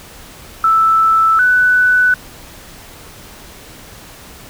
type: tone pair in turn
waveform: sine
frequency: 1318.5 / 1492.7 Hz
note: E6 / F#6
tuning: 0 / +15 cents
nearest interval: major second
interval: 215 cents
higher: second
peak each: -8 dBFS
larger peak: neither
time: 0.64-1.39 / 1.39-2.14 s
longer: neither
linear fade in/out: 2 ms
effects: pink hiss -37 dBFS RMS until 4.49 s